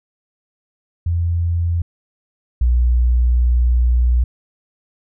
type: tone pair in turn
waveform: sine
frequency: 85.1 / 60.65 Hz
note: F2 / B1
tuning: -44 / -31 cents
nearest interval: tritone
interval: 587 cents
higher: first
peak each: -15 / -11 dBFS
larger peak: second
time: 1.06-1.82 / 2.61-4.24 s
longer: second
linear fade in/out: 5 ms
effects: none